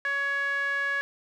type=tone with band-pass filter; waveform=sawtooth; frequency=560 Hz; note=C#5; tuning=18 cents sharp; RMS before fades=-28 dBFS; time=0.05-1.01 s; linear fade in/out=0 ms; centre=1700 Hz; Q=5.8; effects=none